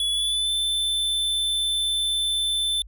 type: tone with pitch glide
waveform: square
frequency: 3400 to 3532 Hz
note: G#7 to A7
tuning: +40 to +6 cents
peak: -22 dBFS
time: 0-2.82 s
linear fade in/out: 2 ms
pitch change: +66 cents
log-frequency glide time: 0.1-0.5 s
effects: added 50 Hz sine -41 dBFS peak until 2.87 s